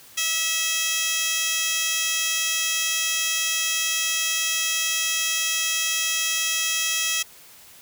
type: tone with high-pass filter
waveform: 15% pulse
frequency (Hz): 649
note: E5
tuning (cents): -27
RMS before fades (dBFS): -24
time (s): 0.17-7.23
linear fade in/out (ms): 10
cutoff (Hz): 3700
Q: 1.6
effects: white hiss -48 dBFS RMS until 7.81 s